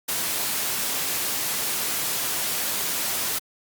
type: noise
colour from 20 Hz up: white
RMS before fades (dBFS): -26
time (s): 0.08-3.39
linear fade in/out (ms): 10
effects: high-pass 100 Hz 12 dB/octave + Opus 48 kbps